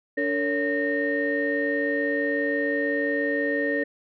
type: tone cluster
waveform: sine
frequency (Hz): 289.1 / 454.1 / 560 / 1840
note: D4 / A#4 / C#5 / A#6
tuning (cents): -27 / -45 / +18 / -23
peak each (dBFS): -27 / -28 / -28 / -26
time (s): 0.17-3.84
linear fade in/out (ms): 10
effects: tanh soft clip ceiling -14 dBFS